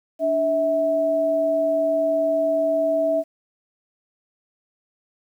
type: tone pair together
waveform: sine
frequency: 291.9 / 650.6 Hz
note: D4 / E5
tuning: -10 / -23 cents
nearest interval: octave + major second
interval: 1387 cents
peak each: -27 / -18 dBFS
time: 0.19-3.24 s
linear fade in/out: 50 ms
effects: 9-bit